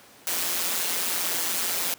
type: noise with amplitude modulation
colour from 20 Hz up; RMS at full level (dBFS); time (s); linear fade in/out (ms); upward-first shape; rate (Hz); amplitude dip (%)
white; -24; 0.27-1.94; 2; sine; 174; 65
effects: pink hiss -51 dBFS RMS until 1.98 s + high-pass 200 Hz 12 dB/octave